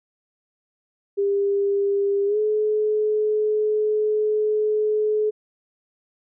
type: tone with pitch glide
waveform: sine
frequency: 400.3 to 426.6 Hz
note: G4 to G#4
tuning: +36 to +46 cents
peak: -18 dBFS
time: 1.17-5.31 s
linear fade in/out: 20 ms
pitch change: +110 cents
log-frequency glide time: 2.26-2.38 s
effects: none

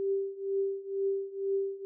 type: tone with tremolo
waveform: sine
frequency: 392 Hz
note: G4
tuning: in tune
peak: -25 dBFS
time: 0-1.85 s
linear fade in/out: 0 ms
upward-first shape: triangle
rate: 2.1 Hz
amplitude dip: 90%
effects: none

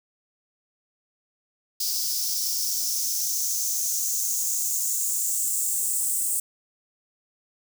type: noise with high-pass filter sweep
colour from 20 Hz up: blue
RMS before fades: -26 dBFS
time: 1.8-6.4 s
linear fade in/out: 5 ms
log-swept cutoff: 5000 to 8300 Hz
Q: 4.4
effects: none

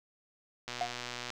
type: click train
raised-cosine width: 0.2 ms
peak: -21 dBFS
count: 77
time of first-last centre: 0.68-1.303 s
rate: 122 Hz
type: tone with exponential decay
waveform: triangle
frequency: 716 Hz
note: F5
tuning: 43 cents sharp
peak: -24 dBFS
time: 0.81-0.97 s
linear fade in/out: 1 ms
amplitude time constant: 34 ms
effects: none

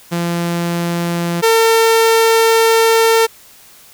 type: tone pair in turn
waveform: sawtooth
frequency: 171.4 / 452.3 Hz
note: F3 / A4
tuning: -32 / +48 cents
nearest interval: octave + perfect fourth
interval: 1680 cents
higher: second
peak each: -12 / -5 dBFS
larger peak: second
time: 0.11-1.42 / 1.42-3.27 s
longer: second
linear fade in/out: 20 ms
effects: white hiss -43 dBFS RMS until 3.93 s

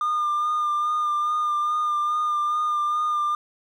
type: tone with vibrato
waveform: triangle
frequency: 1207 Hz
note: D6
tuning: 47 cents sharp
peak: -18 dBFS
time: 0.01-3.35 s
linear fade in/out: 2 ms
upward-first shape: sine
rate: 2.4 Hz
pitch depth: 23 cents each way
effects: tanh soft clip ceiling -16 dBFS

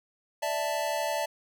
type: chord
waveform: square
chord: D suspended second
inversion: none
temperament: equal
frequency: 587.3 / 659.3 / 880 Hz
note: D5 / E5 / A5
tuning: 0 / 0 / 0 cents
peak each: -33 dBFS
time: 0.42-1.26 s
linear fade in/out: 10 ms
effects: none

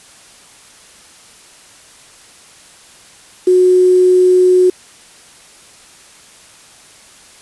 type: tone with quantisation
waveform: sine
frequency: 365.9 Hz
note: F#4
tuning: 19 cents flat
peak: -6 dBFS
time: 3.47-4.7 s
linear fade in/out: 5 ms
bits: 5
effects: white hiss -42 dBFS RMS until 7.41 s + resampled to 24000 Hz

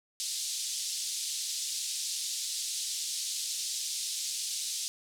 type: band-pass noise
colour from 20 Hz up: pink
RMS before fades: -35 dBFS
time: 0.2-4.88 s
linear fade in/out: 0 ms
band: 3900 to 9600 Hz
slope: 24 dB/octave
effects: none

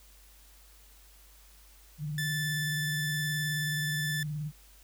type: tone with vibrato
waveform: sine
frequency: 150 Hz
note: D3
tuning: 37 cents sharp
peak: -32 dBFS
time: 1.98-4.52 s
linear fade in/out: 50 ms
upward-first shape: sine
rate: 19 Hz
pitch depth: 69 cents each way
type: tone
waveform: sawtooth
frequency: 1755 Hz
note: A6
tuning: 5 cents flat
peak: -28 dBFS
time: 2.18-4.23 s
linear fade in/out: 2 ms
effects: added 50 Hz sine -56 dBFS peak until 4.83 s + white hiss -59 dBFS RMS until 4.83 s

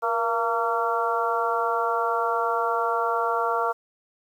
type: harmonic tone with a mistuned harmonic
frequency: 228.6 Hz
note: A#3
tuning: 34 cents flat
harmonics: 2 / 3 / 4 / 5 / 6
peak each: -28 / -28 / -28 / -28 / -28 dBFS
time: 0.02-3.73 s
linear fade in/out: 20 ms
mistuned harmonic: 2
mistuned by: +50 cents
effects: 9-bit

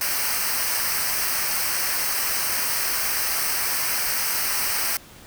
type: noise with comb filter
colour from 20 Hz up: white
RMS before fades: -24 dBFS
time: 0.01-4.97 s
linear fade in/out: 2 ms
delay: 0.28 ms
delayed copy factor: -0.75
effects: pink hiss -46 dBFS RMS until 5.26 s

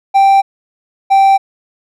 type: tone pair in turn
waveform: triangle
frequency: 784 / 780.9 Hz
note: G5 / G5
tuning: 0 / -7 cents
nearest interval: unison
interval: 7 cents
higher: first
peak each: -3 dBFS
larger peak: neither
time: 0.14-0.42 / 1.1-1.38 s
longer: neither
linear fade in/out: 20 ms
effects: none

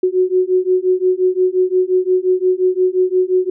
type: beating tone pair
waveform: sine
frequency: 365.8 / 371.5 Hz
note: F#4 / F#4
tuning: -20 / +7 cents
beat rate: 5.7 Hz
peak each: -15 dBFS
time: 0.03-3.5 s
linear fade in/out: 5 ms
effects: none

